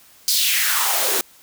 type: noise with high-pass filter sweep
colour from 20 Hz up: white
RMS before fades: -19 dBFS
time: 0.28-1.21 s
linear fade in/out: 0 ms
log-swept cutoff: 5000 to 320 Hz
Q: 3.2
effects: white hiss -50 dBFS RMS until 1.42 s